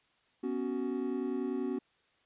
triangle chord, B suspended second, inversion none, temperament equal with one note detuned, 246.9 / 277.2 / 373.4 Hz, B3 / C#4 / F#4, 0 / 0 / +16 cents, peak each -34 dBFS, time 0.43-1.79 s, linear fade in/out 10 ms, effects white hiss -70 dBFS RMS until 2.25 s + resampled to 8000 Hz

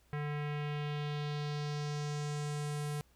square tone with low-pass filter sweep, 147.6 Hz, D3, 9 cents sharp, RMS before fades -37 dBFS, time 0.13-3.01 s, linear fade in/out 0 ms, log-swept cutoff 2000 to 11000 Hz, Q 2, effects added 60 Hz sine -66 dBFS peak until 3.15 s + pink hiss -70 dBFS RMS until 3.15 s

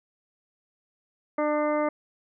harmonic tone with a mistuned harmonic, 299.8 Hz, D4, 36 cents sharp, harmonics 1 / 2 / 3 / 4 / 5 / 6 / 7, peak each -28 / -25 / -33 / -32 / -42 / -44 / -38 dBFS, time 1.38-1.89 s, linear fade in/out 5 ms, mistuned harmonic 7, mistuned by -23 cents, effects none

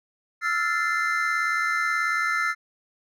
triangle chord, F major seventh, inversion third, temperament equal with one note detuned, 1318.5 / 1396.9 / 1760 / 2077 Hz, E6 / F6 / A6 / C7, 0 / 0 / 0 / -13 cents, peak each -26 dBFS, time 0.41-2.55 s, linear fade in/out 50 ms, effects none

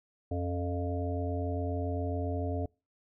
harmonic tone with a mistuned harmonic, 87.31 Hz, F2, in tune, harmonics 1 / 3 / 5 / 7 / 8, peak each -32 / -37 / -39 / -40 / -41 dBFS, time 0.31-2.66 s, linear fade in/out 5 ms, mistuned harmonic 3, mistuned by +68 cents, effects noise-tail reverb RT60 0.3 s tail -26 dB re dry

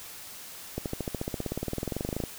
accelerating click train, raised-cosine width 2 ms, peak -17 dBFS, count 28, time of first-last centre 0.78-2.238 s, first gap 78 ms, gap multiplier 0.97, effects white hiss -44 dBFS RMS until 2.38 s

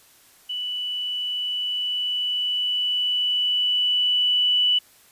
sine tone with level ramp, 2967 Hz, F#7, 4 cents sharp, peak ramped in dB -26 to -16 dBFS, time 0.49-4.79 s, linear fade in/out 10 ms, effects white hiss -54 dBFS RMS until 5.11 s + resampled to 32000 Hz

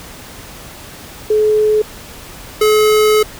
sine / square tone pair in turn, 427.6 / 427.6 Hz, A4 / A4, -49 / -49 cents, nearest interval unison, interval 0 cents, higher neither, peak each -9 dBFS, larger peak neither, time 1.3-1.82 / 2.61-3.23 s, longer second, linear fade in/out 5 ms, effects pink hiss -34 dBFS RMS until 3.39 s

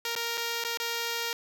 5% pulse tone with dropouts, 466.2 Hz, A#4, in tune, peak -18 dBFS, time 0.05-1.33 s, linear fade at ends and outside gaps 1 ms, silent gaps 0.152-0.162 / 0.373-0.377 / 0.639-0.648 / 0.773-0.8 s, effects none

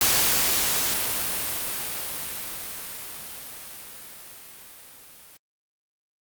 white noise with level ramp, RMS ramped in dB -20 to -49 dBFS, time 0.01-5.37 s, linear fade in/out 2 ms, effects Opus 48 kbps

